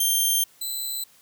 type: tone pair in turn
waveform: 5% pulse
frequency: 3170 / 4017 Hz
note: G7 / B7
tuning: +19 / +29 cents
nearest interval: major third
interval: 410 cents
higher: second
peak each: -11 / -21 dBFS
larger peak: first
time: 0-0.44 / 0.61-1.04 s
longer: first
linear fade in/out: 5 ms
effects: white hiss -56 dBFS RMS until 1.21 s + high-pass 60 Hz 12 dB/octave